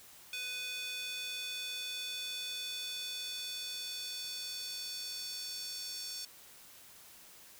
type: tone with high-pass filter sweep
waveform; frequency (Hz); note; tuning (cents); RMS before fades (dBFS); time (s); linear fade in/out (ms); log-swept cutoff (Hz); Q
square; 497.6; B4; +13; -41; 0.33-6.25; 2; 2800 to 4900; 3
effects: white hiss -56 dBFS RMS until 7.59 s